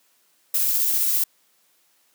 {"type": "noise with tremolo", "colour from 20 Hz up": "violet", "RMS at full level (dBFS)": -20, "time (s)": [0.54, 1.24], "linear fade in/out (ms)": 5, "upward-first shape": "triangle", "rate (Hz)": 15, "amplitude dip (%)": 25, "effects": ["white hiss -63 dBFS RMS until 2.14 s", "high-pass 200 Hz 12 dB/octave"]}